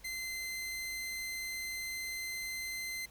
sawtooth tone, 2069 Hz, C7, 20 cents flat, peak -34 dBFS, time 0.04-3.06 s, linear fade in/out 10 ms, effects added 50 Hz sine -60 dBFS peak until 3.1 s + pink hiss -60 dBFS RMS until 3.1 s

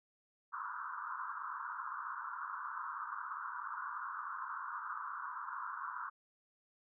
pink band-pass noise, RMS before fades -43 dBFS, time 0.52-6.1 s, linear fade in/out 20 ms, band 970 to 1500 Hz, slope 96 dB/octave, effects none

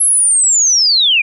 sine linear sweep, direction down, 11170 to 2326 Hz, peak -8 dBFS, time 0-1.22 s, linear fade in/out 10 ms, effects none

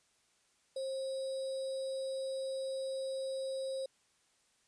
sine tone with sample-and-hold, 532 Hz, C5, 29 cents sharp, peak -35 dBFS, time 0.76-3.86 s, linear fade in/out 5 ms, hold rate 4410 Hz, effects white hiss -72 dBFS RMS until 4.67 s + resampled to 22050 Hz

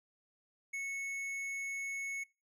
triangle tone with tanh clipping, 2203 Hz, C#7, 11 cents flat, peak -38 dBFS, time 0.73-2.24 s, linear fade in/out 10 ms, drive 13 dB, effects noise-tail reverb RT60 0.3 s tail -24 dB re dry

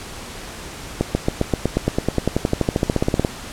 accelerating click train, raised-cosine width 2 ms, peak -3 dBFS, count 26, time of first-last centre 1.01-3.249 s, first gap 140 ms, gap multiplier 0.96, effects pink hiss -34 dBFS RMS until 3.52 s + low-pass 10000 Hz 12 dB/octave

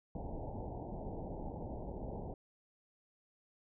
pink low-pass noise, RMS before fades -43 dBFS, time 0.15-2.34 s, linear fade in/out 2 ms, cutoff 900 Hz, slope 96 dB/octave, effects none

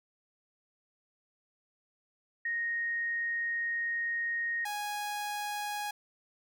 sine / sawtooth tone pair in turn, 1864.7 / 829.1 Hz, A#6 / G#5, 0 / -3 cents, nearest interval octave + major second, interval 1403 cents, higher first, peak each -30 / -30 dBFS, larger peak neither, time 2.45-4.65 / 4.65-5.91 s, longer first, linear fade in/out 5 ms, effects none

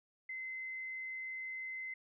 sine tone, 2057 Hz, C7, 30 cents flat, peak -40 dBFS, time 0.29-1.94 s, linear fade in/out 5 ms, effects none

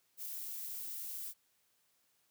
violet noise, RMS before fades -43 dBFS, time 0.17-1.34 s, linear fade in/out 50 ms, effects white hiss -75 dBFS RMS until 2.3 s + high-pass 60 Hz 12 dB/octave

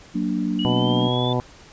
sine chord, Gb augmented, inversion none, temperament equal, 185 / 233.1 / 293.7 Hz, Gb3 / Bb3 / D4, 0 / 0 / 0 cents, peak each -25 dBFS, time 0.14-1.09 s, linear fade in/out 20 ms
sine exponential sweep, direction up, 2895 to 3520 Hz, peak -27 dBFS, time 0.59-1.33 s, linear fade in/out 2 ms
harmonic tone, 124 Hz, B2, 7 cents sharp, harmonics 1 / 2 / 3 / 4 / 5 / 6 / 7 / 8, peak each -23 / -26 / -28 / -29 / -30 / -31 / -31 / -32 dBFS, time 0.65-1.4 s, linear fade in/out 0 ms
effects pink hiss -47 dBFS RMS until 1.72 s + resampled to 16000 Hz

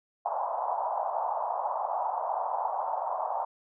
pink band-pass noise, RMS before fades -31 dBFS, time 0.25-3.45 s, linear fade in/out 10 ms, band 660 to 1000 Hz, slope 48 dB/octave, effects none

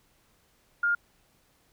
sine tone, 1412 Hz, F6, 19 cents sharp, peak -22 dBFS, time 0.83-0.95 s, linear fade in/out 5 ms, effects pink hiss -66 dBFS RMS until 1.72 s

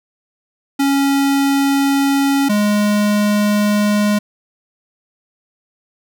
square tone pair in turn, 277.2 / 207.7 Hz, C#4 / G#3, 0 / 0 cents, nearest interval perfect fourth, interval 500 cents, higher first, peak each -13 dBFS, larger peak neither, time 0.79-2.49 / 2.49-4.19 s, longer neither, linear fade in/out 10 ms, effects none

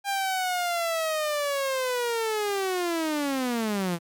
sawtooth linear sweep, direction down, 803 to 164.81 Hz, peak -21 dBFS, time 0.04-3.99 s, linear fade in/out 50 ms, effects MP3 96 kbps

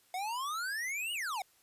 square exponential two-way sweep, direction up then down, 716 to 2960 to 716 Hz, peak -35 dBFS, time 0.14-1.42 s, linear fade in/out 2 ms, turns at 1.13 s, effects white hiss -67 dBFS RMS until 1.62 s + resampled to 32000 Hz

